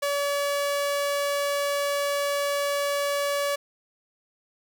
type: tone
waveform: sawtooth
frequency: 570 Hz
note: C#5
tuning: 48 cents sharp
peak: -20 dBFS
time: 0.02-3.56 s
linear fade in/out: 10 ms
effects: none